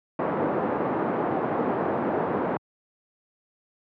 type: band-pass noise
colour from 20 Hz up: pink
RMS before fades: -26 dBFS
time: 0.19-2.57 s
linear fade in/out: 2 ms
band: 250 to 930 Hz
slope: 12 dB/octave
effects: high-pass 100 Hz 12 dB/octave + low-pass 2000 Hz 12 dB/octave